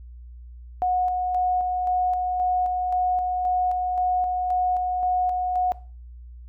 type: tone with tremolo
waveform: sine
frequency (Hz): 729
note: F#5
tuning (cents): -26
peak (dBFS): -19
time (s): 0.82-5.72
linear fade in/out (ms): 0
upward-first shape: square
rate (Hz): 1.9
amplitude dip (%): 30
effects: noise-tail reverb RT60 0.4 s tail -19 dB re dry + added 60 Hz sine -39 dBFS peak until 6.48 s

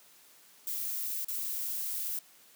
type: noise with dropouts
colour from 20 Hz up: violet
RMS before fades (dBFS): -35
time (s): 0.67-2.19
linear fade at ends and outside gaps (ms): 2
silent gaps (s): 1.247-1.283
effects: white hiss -59 dBFS RMS until 2.55 s + high-pass 150 Hz 12 dB/octave

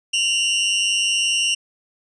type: tone pair together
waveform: sawtooth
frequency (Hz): 2785 / 2986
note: F7 / F#7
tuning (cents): -5 / +15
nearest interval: minor second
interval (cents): 120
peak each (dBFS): -15 / -20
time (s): 0.13-1.55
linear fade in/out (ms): 10
effects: resampled to 22050 Hz

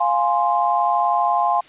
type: chord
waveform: sine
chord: F minor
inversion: none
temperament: equal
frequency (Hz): 698.5 / 830.6 / 1046.5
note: F5 / Ab5 / C6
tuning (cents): 0 / 0 / 0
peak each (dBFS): -20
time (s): 0-1.61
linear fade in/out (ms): 10
effects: white hiss -47 dBFS RMS until 1.68 s + resampled to 8000 Hz

